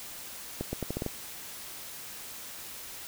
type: accelerating click train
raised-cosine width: 2 ms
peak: -18 dBFS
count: 7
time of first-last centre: 0.61-1.063 s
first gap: 120 ms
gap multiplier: 0.81
effects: white hiss -43 dBFS RMS until 3.07 s